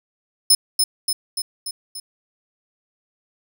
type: tone with echo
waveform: 20% pulse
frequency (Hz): 5200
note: E8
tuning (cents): -24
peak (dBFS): -5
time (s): 0.5-0.55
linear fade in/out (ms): 5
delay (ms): 290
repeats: 5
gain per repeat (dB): -4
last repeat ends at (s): 2
effects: none